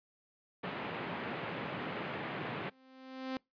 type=band-pass noise; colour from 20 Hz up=pink; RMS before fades=-40 dBFS; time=0.63-2.7 s; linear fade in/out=10 ms; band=140 to 2800 Hz; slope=24 dB/octave
type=tone with exponential growth; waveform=sawtooth; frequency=261.6 Hz; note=C4; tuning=in tune; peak=-30 dBFS; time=2.54-3.37 s; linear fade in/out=1 ms; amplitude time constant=180 ms
effects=noise-tail reverb RT60 0.2 s tail -25 dB re dry + resampled to 11025 Hz